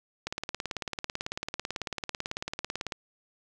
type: click train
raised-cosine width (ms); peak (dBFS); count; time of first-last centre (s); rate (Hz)
0.2; -15; 49; 0.27-2.922; 18.1
effects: none